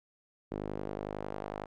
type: tone with band-pass filter sweep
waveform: sawtooth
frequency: 51 Hz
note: G#1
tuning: 31 cents flat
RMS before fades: -39 dBFS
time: 0.51-1.66 s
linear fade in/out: 10 ms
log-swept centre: 370 to 750 Hz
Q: 1.2
effects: none